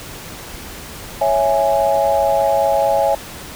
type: chord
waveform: sine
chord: C# minor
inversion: none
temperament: equal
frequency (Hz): 554.4 / 659.3 / 830.6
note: C#5 / E5 / G#5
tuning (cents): 0 / 0 / 0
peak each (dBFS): -17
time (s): 1.21-3.15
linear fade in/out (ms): 5
effects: pink hiss -33 dBFS RMS until 3.55 s